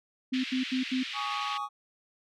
sine tone bursts, 257.9 Hz, C4, 25 cents flat, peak -26 dBFS, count 4, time 0.32-1.034 s, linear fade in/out 10 ms, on 120 ms, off 78 ms
white band-pass noise, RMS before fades -38 dBFS, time 0.33-1.58 s, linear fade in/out 10 ms, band 2000 to 3500 Hz, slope 24 dB/octave
triangle chord, Ab suspended fourth, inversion none, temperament equal with one note detuned, 830.6 / 1124.2 / 1244.5 Hz, Ab5 / Db6 / Eb6, 0 / +24 / 0 cents, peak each -35 / -32 / -36 dBFS, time 1.13-1.69 s, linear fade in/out 50 ms
effects none

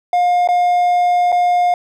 triangle tone with dropouts, 711 Hz, F5, 31 cents sharp, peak -9 dBFS, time 0.13-1.74 s, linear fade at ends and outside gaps 2 ms, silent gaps 0.475-0.487 / 1.32-1.325 s, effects none

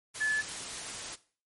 sine tone in noise, 1727 Hz, A6, 33 cents flat, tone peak -25 dBFS, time 0.2-0.42 s, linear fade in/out 20 ms, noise white, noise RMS -39 dBFS, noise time 0.14-1.16 s, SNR +11 dB, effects noise-tail reverb RT60 0.4 s tail -17 dB re dry + MP3 48 kbps

